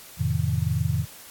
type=chord; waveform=sine; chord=F dominant seventh; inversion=none; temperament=just; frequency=87.31 / 109.13 / 130.96 / 157.15 Hz; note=F2 / A2 / C3 / Eb3; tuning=0 / -14 / +2 / +18 cents; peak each=-27 dBFS; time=0.17-1.06 s; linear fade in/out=50 ms; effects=white hiss -45 dBFS RMS until 1.3 s + AAC 64 kbps